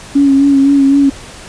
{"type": "tone with vibrato", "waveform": "sine", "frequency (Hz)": 277.2, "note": "C#4", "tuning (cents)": 0, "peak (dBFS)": -5, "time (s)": [0.15, 1.1], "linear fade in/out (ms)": 10, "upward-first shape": "sine", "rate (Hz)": 3.9, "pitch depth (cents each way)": 33, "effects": ["pink hiss -32 dBFS RMS until 1.48 s", "resampled to 22050 Hz"]}